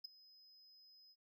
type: tone with ADSR envelope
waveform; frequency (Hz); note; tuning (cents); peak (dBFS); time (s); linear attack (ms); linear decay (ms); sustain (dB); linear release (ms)
triangle; 5060; D#8; +28; -39; 0.04-1.16; 11; 8; -22; 50
effects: tanh soft clip ceiling -38 dBFS